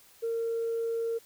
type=tone; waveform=sine; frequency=459.2 Hz; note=A#4; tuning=26 cents flat; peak=-27 dBFS; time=0.22-1.19 s; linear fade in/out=20 ms; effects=tanh soft clip ceiling -24 dBFS + white hiss -58 dBFS RMS until 1.25 s